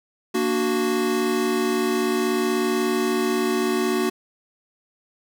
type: chord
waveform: square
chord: Bb augmented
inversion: none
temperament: equal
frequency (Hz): 233.1 / 293.7 / 370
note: Bb3 / D4 / F#4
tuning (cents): 0 / 0 / 0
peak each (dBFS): -26 / -28 / -23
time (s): 0.34-4.1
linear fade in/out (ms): 10
effects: none